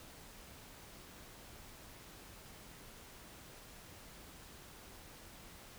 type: silence
effects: pink hiss -55 dBFS RMS until 5.78 s